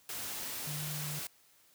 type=tone in noise; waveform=sine; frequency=150 Hz; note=D3; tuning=37 cents sharp; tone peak=-39 dBFS; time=0.67-1.19 s; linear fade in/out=2 ms; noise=white; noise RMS=-40 dBFS; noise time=0.09-1.27 s; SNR=-2 dB; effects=white hiss -65 dBFS RMS until 1.74 s + high-pass 60 Hz 12 dB/octave